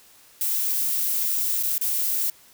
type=noise with dropouts; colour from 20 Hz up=violet; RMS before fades=-24 dBFS; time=0.41-2.3 s; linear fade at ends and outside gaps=2 ms; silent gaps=1.628-1.633 / 1.781-1.812 s; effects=white hiss -53 dBFS RMS until 2.53 s